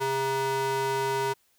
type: ring-modulated tone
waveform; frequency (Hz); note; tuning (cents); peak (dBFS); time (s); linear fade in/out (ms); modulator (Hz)
square; 269.2; C4; +49; -23; 0-1.34; 20; 675
effects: white hiss -67 dBFS RMS until 1.58 s